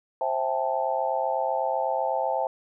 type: chord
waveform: sine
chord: A minor seventh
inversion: first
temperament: just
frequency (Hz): 528 / 660 / 792 / 880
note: C5 / E5 / G5 / A5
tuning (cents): +16 / +2 / +18 / 0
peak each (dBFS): -29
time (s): 0.21-2.47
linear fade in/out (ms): 2
effects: none